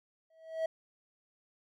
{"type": "tone with exponential growth", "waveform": "triangle", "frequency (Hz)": 646, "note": "E5", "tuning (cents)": -35, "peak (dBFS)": -25, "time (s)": [0.3, 0.66], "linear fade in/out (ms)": 5, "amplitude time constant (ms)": 78, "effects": []}